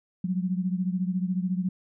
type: beating tone pair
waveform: sine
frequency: 180.8 / 194.8 Hz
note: F#3 / G3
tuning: -40 / -11 cents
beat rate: 14 Hz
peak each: -26 / -30 dBFS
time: 0.24-1.69 s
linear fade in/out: 5 ms
effects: none